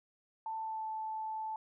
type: tone with pitch glide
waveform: sine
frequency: 887 to 875.3 Hz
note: A5 to A5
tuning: +14 to -9 cents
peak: -36 dBFS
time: 0.46-1.56 s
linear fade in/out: 2 ms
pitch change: -23 cents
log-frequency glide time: 0.57-0.87 s
effects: none